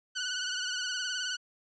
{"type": "tone with vibrato", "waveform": "15% pulse", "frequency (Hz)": 1483, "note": "F#6", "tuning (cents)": 4, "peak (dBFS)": -25, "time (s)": [0.15, 1.37], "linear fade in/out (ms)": 20, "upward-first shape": "triangle", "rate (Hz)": 19, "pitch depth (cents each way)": 60, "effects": ["resampled to 16000 Hz"]}